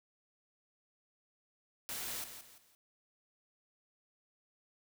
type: noise with echo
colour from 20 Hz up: white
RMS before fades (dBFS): -41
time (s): 1.89-2.24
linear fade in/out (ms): 0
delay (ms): 170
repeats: 3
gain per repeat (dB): -9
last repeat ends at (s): 2.75
effects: none